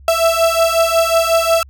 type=beating tone pair; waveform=35% pulse; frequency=659.3 / 664.8 Hz; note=E5 / E5; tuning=0 / +15 cents; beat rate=5.5 Hz; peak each=-13 dBFS; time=0.08-1.63 s; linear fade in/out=2 ms; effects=added 68 Hz sine -38 dBFS peak until 1.69 s